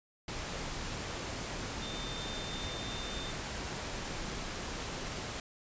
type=tone in noise; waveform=sine; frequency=3597 Hz; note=A7; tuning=37 cents sharp; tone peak=-43 dBFS; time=1.82-3.31 s; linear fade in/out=2 ms; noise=pink; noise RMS=-39 dBFS; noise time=0.28-5.4 s; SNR=-7 dB; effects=resampled to 16000 Hz